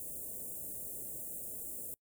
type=band-stop noise; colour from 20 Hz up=white; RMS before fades=-43 dBFS; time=0-1.94 s; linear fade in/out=0 ms; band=640 to 7800 Hz; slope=48 dB/octave; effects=noise-tail reverb RT60 0.1 s tail -25 dB re dry